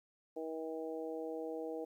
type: harmonic tone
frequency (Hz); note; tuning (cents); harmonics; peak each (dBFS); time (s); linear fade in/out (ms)
160; D#3; +49; 2 / 3 / 4 / 5; -44 / -41 / -47 / -51; 0.36-1.85; 10
effects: 12-bit